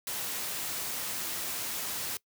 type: noise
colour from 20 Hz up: white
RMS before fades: -35 dBFS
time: 0.07-2.17 s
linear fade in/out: 2 ms
effects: noise-tail reverb RT60 0.1 s tail -22 dB re dry + high-pass 80 Hz 12 dB/octave